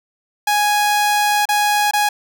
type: tone with dropouts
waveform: sawtooth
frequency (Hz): 830.6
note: G#5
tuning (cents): 0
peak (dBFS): -10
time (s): 0.47-2.09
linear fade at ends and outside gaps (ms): 5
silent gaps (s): 1.455-1.488 / 1.911-1.934
effects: none